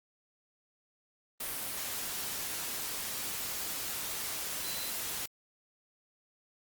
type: tone in noise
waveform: sine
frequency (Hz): 4042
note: B7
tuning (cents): +39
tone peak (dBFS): -42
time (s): 4.64-4.9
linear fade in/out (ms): 5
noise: white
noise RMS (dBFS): -37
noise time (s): 1.4-5.26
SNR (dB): -8
effects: Opus 32 kbps